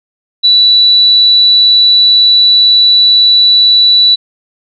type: tone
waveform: sine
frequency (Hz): 3951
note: B7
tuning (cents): 0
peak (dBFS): -3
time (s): 0.43-4.16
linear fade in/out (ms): 20
effects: none